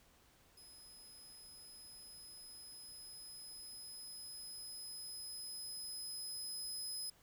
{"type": "tone with level ramp", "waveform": "25% pulse", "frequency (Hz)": 5060, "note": "D#8", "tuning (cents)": 28, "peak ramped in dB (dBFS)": [-52, -36], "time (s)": [0.57, 7.1], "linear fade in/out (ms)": 5, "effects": ["pink hiss -68 dBFS RMS until 7.22 s"]}